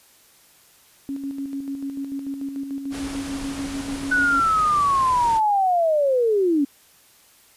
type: tone with tremolo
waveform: sine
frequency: 275.9 Hz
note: C#4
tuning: 8 cents flat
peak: -25 dBFS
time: 1.09-4.4 s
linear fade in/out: 0 ms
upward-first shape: square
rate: 6.8 Hz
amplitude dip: 45%
type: low-pass noise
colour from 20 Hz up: pink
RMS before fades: -35 dBFS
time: 2.9-5.41 s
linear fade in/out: 50 ms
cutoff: 11000 Hz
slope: 96 dB/octave
type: linear sweep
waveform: sine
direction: down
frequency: 1499 to 270 Hz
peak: -16 dBFS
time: 4.11-6.65 s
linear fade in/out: 10 ms
effects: white hiss -54 dBFS RMS until 7.56 s + resampled to 32000 Hz